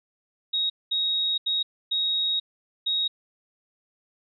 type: tone bursts at uneven times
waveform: sine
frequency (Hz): 3775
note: A#7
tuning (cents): +21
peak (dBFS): -22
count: 5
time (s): 0.53-0.7 / 0.91-1.38 / 1.46-1.63 / 1.91-2.4 / 2.86-3.08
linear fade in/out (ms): 10
effects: none